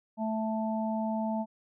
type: harmonic tone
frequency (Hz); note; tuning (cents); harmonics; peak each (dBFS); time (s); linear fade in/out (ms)
220; A3; 0; 1 / 3 / 4; -30 / -35 / -36; 0.17-1.46; 50
effects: none